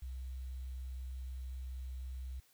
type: tone with quantisation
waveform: sine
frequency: 64 Hz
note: C2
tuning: 38 cents flat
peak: -40 dBFS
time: 0.02-2.4 s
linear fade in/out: 5 ms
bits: 11
effects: white hiss -69 dBFS RMS until 2.53 s